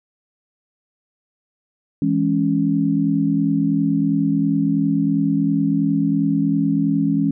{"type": "chord", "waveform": "sine", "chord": "C# minor", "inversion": "first", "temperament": "equal", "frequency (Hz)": [164.81, 207.7, 277.2], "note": ["E3", "G#3", "C#4"], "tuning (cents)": [0, 0, 0], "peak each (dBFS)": [-21, -21, -18], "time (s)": [2.02, 7.31], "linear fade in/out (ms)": 2, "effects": []}